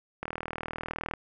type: click train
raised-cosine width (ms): 0.5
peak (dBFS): -18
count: 37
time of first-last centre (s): 0.23-1.137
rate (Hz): 39.7
effects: none